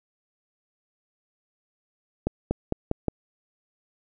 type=accelerating click train; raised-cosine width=2 ms; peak=-10 dBFS; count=5; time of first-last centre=2.27-3.083 s; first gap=240 ms; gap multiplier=0.89; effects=none